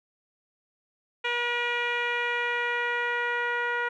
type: tone with low-pass filter sweep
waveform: 10% pulse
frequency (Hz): 479.9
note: B4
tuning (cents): -50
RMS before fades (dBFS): -28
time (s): 1.24-3.89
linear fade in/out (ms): 10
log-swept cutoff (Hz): 2700 to 1700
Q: 2
effects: none